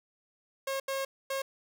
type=tone bursts at uneven times; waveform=sawtooth; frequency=541 Hz; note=C#5; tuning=42 cents flat; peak=-27 dBFS; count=3; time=0.67-0.8 / 0.88-1.05 / 1.3-1.42 s; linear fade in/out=5 ms; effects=none